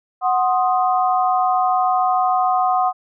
sine chord, C diminished, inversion second, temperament equal with one note detuned, 740 / 1053.2 / 1244.5 Hz, Gb5 / C6 / Eb6, 0 / +11 / 0 cents, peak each -16 / -22 / -22 dBFS, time 0.21-2.93 s, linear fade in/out 50 ms, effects none

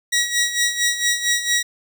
15% pulse tone with tremolo, 1913 Hz, A#6, 44 cents sharp, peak -9 dBFS, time 0.12-1.63 s, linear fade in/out 10 ms, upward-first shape sine, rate 4.4 Hz, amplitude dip 70%, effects none

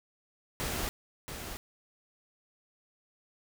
pink noise with echo, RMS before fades -34 dBFS, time 0.6-0.89 s, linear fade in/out 0 ms, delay 680 ms, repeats 1, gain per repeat -7 dB, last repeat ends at 1.57 s, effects none

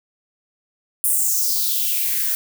violet noise with high-pass filter sweep, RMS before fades -20 dBFS, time 1.04-2.35 s, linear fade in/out 0 ms, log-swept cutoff 10000 to 1400 Hz, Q 3.5, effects none

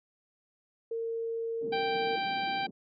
sine tone, 457.2 Hz, A#4, 34 cents flat, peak -31 dBFS, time 0.91-2.16 s, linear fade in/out 5 ms
pink band-pass noise, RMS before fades -45 dBFS, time 1.61-2.71 s, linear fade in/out 10 ms, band 170 to 420 Hz, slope 24 dB/octave
harmonic tone, 784 Hz, G5, in tune, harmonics 1 / 2 / 3 / 4 / 5 / 6, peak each -31 / -39 / -38 / -41 / -43 / -45 dBFS, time 1.72-2.67 s, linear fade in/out 10 ms
effects none

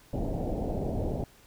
pink low-pass noise, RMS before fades -31 dBFS, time 0.13-1.24 s, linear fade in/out 2 ms, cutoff 750 Hz, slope 48 dB/octave, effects pink hiss -58 dBFS RMS until 1.46 s

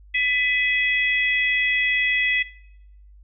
sine tone cluster, 1995 / 2543 / 3330 Hz, B6 / D#7 / G#7, +17 / +37 / +4 cents, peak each -21 / -23 / -30 dBFS, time 0.14-2.43 s, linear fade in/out 10 ms, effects noise-tail reverb RT60 0.8 s tail -19 dB re dry + added 50 Hz sine -45 dBFS peak until 3.23 s

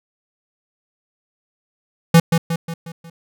square tone with echo, 166.4 Hz, E3, 17 cents sharp, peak -7 dBFS, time 2.14-2.2 s, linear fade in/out 5 ms, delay 180 ms, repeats 5, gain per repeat -6 dB, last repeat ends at 3.1 s, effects none

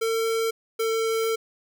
square tone pair in turn, 451.8 / 448.9 Hz, A4 / A4, +46 / +35 cents, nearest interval unison, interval 11 cents, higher first, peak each -23 dBFS, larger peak neither, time 0.01-0.51 / 0.79-1.36 s, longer second, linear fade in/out 10 ms, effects none

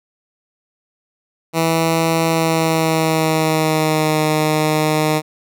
10% pulse tone with pitch glide, 163.6 to 154.42 Hz, E3 to D#3, -13 to -13 cents, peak -6 dBFS, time 1.53-5.22 s, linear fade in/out 50 ms, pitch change -100 cents, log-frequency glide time 2.27-4.24 s, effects none

